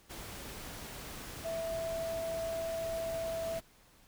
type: tone in noise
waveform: sine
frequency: 659.3 Hz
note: E5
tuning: in tune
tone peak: -34 dBFS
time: 1.44-3.6 s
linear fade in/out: 20 ms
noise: pink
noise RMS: -45 dBFS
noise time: 0.09-3.61 s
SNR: +8 dB
effects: pink hiss -63 dBFS RMS until 4.07 s